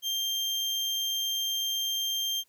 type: tone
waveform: 35% pulse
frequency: 3177 Hz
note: G7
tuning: 23 cents sharp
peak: -26 dBFS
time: 0.02-2.44 s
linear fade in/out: 50 ms
effects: white hiss -69 dBFS RMS until 2.48 s